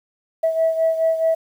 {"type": "beating tone pair", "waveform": "sine", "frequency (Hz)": [649, 653.7], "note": ["E5", "E5"], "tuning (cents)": [-27, -15], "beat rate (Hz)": 4.7, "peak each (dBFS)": [-16, -22], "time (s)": [0.43, 1.35], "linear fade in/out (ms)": 10, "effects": ["tanh soft clip ceiling -10 dBFS", "8-bit"]}